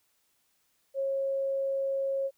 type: tone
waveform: sine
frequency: 544 Hz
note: C#5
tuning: 33 cents flat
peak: -27 dBFS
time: 0.94-2.31 s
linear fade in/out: 50 ms
effects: white hiss -72 dBFS RMS until 2.37 s